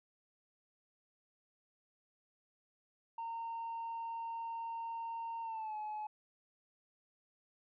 sine tone with pitch glide, 918 to 851.6 Hz, A#5 to G#5, -27 to +43 cents, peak -37 dBFS, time 3.18-6.07 s, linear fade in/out 5 ms, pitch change -130 cents, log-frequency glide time 5.42-5.76 s, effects tanh soft clip ceiling -37 dBFS

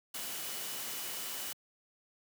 sine tone in noise, 2960 Hz, F#7, in tune, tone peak -50 dBFS, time 0.14-1.53 s, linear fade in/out 5 ms, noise white, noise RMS -40 dBFS, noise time 0.14-1.53 s, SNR -13 dB, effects high-pass 150 Hz 12 dB/octave

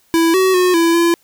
square tone with pitch steps, 330.7 / 376.6 / 363.3 / 333.9 / 339.3 Hz, E4 / F#4 / F#4 / E4 / F4, +6 / +31 / -32 / +22 / -50 cents, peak -11 dBFS, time 0.14-1.14 s, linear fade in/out 0 ms, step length 200 ms, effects white hiss -56 dBFS RMS until 1.23 s

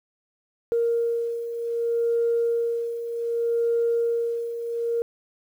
sine beating tone pair, 466.2 / 466.85 Hz, A#4 / A#4, 0 / +3 cents, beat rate 0.65 Hz, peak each -28 / -22 dBFS, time 0.72-5.02 s, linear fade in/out 0 ms, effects tanh soft clip ceiling -14 dBFS + 9-bit

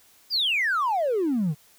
triangle exponential sweep, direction down, 5060 to 140 Hz, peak -18 dBFS, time 0.3-1.55 s, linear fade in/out 50 ms, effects tanh soft clip ceiling -18 dBFS + white hiss -57 dBFS RMS until 1.78 s

